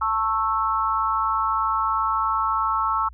sine tone cluster, 889 / 1097 / 1320 Hz, A5 / C#6 / E6, +18 / -18 / +2 cents, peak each -26 / -24 / -23 dBFS, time 0.01-3.09 s, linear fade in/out 10 ms, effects added 60 Hz sine -41 dBFS peak until 3.13 s

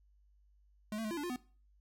square tone with pitch steps, 212.3 / 224.7 / 213.9 / 340.5 / 290.9 / 352.8 / 250 Hz, G#3 / A3 / A3 / F4 / D4 / F4 / B3, +38 / +37 / -49 / -44 / -16 / +18 / +21 cents, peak -37 dBFS, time 0.92-1.361 s, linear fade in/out 2 ms, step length 63 ms, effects noise-tail reverb RT60 0.4 s tail -20 dB re dry + added 50 Hz sine -64 dBFS peak until 1.8 s

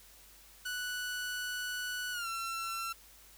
sawtooth tone with pitch glide, 1480 to 1349.3 Hz, F#6 to E6, 0 to +40 cents, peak -32 dBFS, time 0.65-2.93 s, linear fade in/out 10 ms, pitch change -160 cents, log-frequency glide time 2.12-2.28 s, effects added 50 Hz sine -63 dBFS peak until 3.37 s + white hiss -58 dBFS RMS until 3.37 s

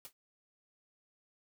white noise with exponential decay, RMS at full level -43 dBFS, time 0.05-0.13 s, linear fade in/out 0 ms, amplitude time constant 17 ms, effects none

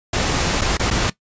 pink noise with dropouts, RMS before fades -19 dBFS, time 0.13-1.1 s, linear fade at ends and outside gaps 5 ms, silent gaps 0.612-0.616 / 0.772-0.795 / 0.904-0.909 s, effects noise-tail reverb RT60 0.1 s tail -18 dB re dry + resampled to 16000 Hz

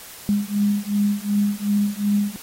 sine beating tone pair, 203.4 / 206.1 Hz, G#3 / G#3, -36 / -13 cents, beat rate 2.7 Hz, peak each -21 dBFS, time 0.29-2.36 s, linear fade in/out 0 ms, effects white hiss -40 dBFS RMS until 2.42 s + AAC 48 kbps

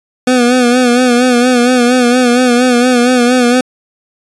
25% pulse tone with vibrato, 246.9 Hz, B3, in tune, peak -3 dBFS, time 0.27-3.61 s, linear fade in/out 5 ms, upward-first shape sine, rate 4.3 Hz, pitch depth 58 cents each way, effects resampled to 24000 Hz

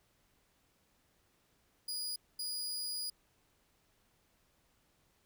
sawtooth tone bursts at uneven times, 4904 Hz, D#8, 26 cents flat, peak -34 dBFS, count 2, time 1.88-2.16 / 2.39-3.1 s, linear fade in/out 5 ms, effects pink hiss -73 dBFS RMS until 5.25 s

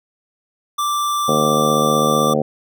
square tone, 1174.7 Hz, D6, in tune, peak -18 dBFS, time 0.78-2.34 s, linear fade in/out 10 ms
harmonic tone, 75.7 Hz, D#2, 47 cents flat, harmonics 2 / 3 / 4 / 5 / 6 / 7 / 8 / 9 / 10, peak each -24 / -21 / -27 / -27 / -22 / -20 / -27 / -29 / -27 dBFS, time 1.28-2.42 s, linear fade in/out 5 ms
effects none

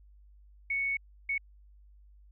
sine tone bursts at uneven times, 2217 Hz, C#7, in tune, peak -28 dBFS, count 2, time 0.7-0.97 / 1.29-1.38 s, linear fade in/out 5 ms, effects added 50 Hz sine -54 dBFS peak until 2.31 s

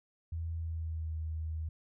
sine tone with pitch glide, 82.41 to 79.42 Hz, E2 to D#2, 0 to +36 cents, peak -34 dBFS, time 0.32-1.69 s, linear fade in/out 5 ms, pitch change -64 cents, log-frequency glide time 0.55-1.14 s, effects none

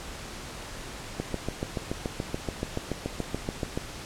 click train, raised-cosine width 2 ms, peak -15 dBFS, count 19, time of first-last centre 1.2-3.775 s, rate 6.99 Hz, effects pink hiss -40 dBFS RMS until 4.05 s + low-pass 9000 Hz 12 dB/octave

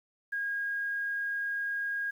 sine tone with quantisation, 1632 Hz, G#6, 31 cents flat, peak -30 dBFS, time 0.32-2.11 s, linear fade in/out 10 ms, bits 10, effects none

